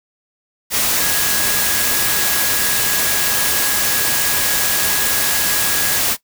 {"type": "tone in noise", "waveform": "sine", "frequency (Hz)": 1661.2, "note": "G#6", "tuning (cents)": 0, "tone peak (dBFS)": -25, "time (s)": [0.97, 6.02], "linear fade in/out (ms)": 50, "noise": "white", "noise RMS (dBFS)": -17, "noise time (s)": [0.7, 6.17], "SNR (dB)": -11, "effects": ["noise-tail reverb RT60 0.1 s tail -17 dB re dry"]}